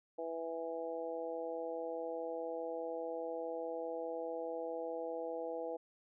harmonic tone, 164.81 Hz, E3, in tune, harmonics 2 / 3 / 4 / 5, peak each -47 / -40 / -44 / -48 dBFS, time 0.18-5.77 s, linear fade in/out 10 ms, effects none

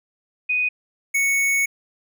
sine / square tone pair in turn, 2489 / 2217 Hz, D#7 / C#7, 0 / 0 cents, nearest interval major second, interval 200 cents, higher first, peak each -18 dBFS, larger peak neither, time 0.49-0.69 / 1.14-1.66 s, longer second, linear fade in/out 10 ms, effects none

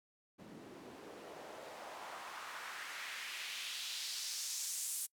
white noise with band-pass filter sweep, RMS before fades -45 dBFS, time 0.38-5.07 s, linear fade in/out 20 ms, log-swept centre 220 to 9400 Hz, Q 1.6, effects noise-tail reverb RT60 0.1 s tail -25 dB re dry

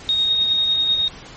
sine tone with tremolo, 3729 Hz, A#7, in tune, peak -14 dBFS, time 0.09-1.08 s, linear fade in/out 0 ms, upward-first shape sine, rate 10 Hz, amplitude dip 30%, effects pink hiss -39 dBFS RMS until 1.36 s + MP3 32 kbps

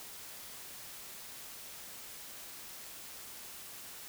silence, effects white hiss -48 dBFS RMS until 4.08 s

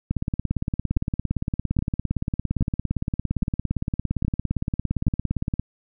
two click trains, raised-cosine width 5 ms, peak -11 / -10 dBFS, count 97 / 6, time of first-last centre 0.11-5.596 / 0.97-5.068 s, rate 17.5 / 1.22 Hz, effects none

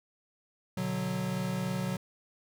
square chord, B minor, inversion none, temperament equal, 123.47 / 146.83 / 185 Hz, B2 / D3 / F#3, 0 / 0 / 0 cents, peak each -38 / -38 / -33 dBFS, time 0.77-1.97 s, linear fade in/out 5 ms, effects none

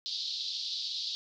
white band-pass noise, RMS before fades -36 dBFS, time 0.06-1.15 s, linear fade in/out 0 ms, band 3600 to 4700 Hz, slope 48 dB/octave, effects none

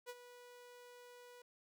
sawtooth tone with ADSR envelope, 489.4 Hz, B4, 16 cents flat, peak -40 dBFS, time 0.06-1.42 s, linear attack 35 ms, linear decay 42 ms, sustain -12 dB, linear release 4 ms, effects none

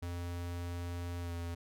square tone with pitch glide, 87.1 to 85.41 Hz, F2 to F2, -4 to -38 cents, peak -38 dBFS, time 0.02-1.55 s, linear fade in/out 10 ms, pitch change -34 cents, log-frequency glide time 1.21-1.33 s, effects none

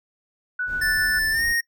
sine tone with tremolo, 1480 Hz, F#6, in tune, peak -22 dBFS, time 0.59-1.19 s, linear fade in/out 5 ms, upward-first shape sine, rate 7.4 Hz, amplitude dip 40%
brown noise, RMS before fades -37 dBFS, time 0.66-1.56 s, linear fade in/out 50 ms
square tone with pitch glide, 1760 to 1859.3 Hz, A6 to A#6, 0 to -5 cents, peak -21 dBFS, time 0.81-1.61 s, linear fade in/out 10 ms, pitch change +95 cents, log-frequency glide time 1.31-1.44 s
effects noise-tail reverb RT60 0.1 s tail -21 dB re dry

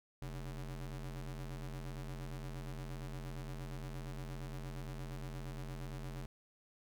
40% pulse ring-modulated tone, 86.6 Hz, F2, 14 cents flat, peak -38 dBFS, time 0.22-6.26 s, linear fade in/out 0 ms, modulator 47.6 Hz, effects none

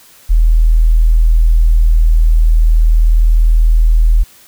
sine tone, 40.17 Hz, E1, 44 cents flat, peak -5 dBFS, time 0.29-4.24 s, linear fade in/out 20 ms, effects white hiss -43 dBFS RMS until 4.47 s

